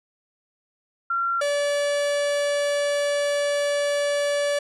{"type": "tone pair in turn", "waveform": ["sine", "45% pulse"], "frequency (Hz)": [1371, 576.4], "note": ["F6", "D5"], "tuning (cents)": [-32, -33], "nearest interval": "octave + minor third", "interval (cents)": 1501, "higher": "first", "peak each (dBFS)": [-21, -21], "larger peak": "neither", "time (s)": [[1.1, 1.41], [1.41, 4.59]], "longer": "second", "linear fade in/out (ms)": 5, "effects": ["resampled to 24000 Hz"]}